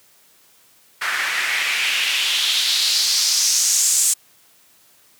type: noise with band-pass filter sweep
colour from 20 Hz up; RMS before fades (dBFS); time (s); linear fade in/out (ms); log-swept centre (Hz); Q
white; -19; 1.01-4.14; 10; 1600 to 8000; 2.9
effects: white hiss -54 dBFS RMS until 5.19 s + high-pass 80 Hz 12 dB/octave